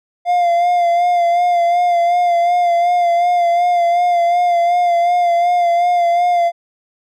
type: tone with vibrato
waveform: triangle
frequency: 698.5 Hz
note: F5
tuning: in tune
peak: -9 dBFS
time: 0.25-6.52 s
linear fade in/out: 50 ms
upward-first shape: sine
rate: 2.7 Hz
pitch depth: 33 cents each way
effects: none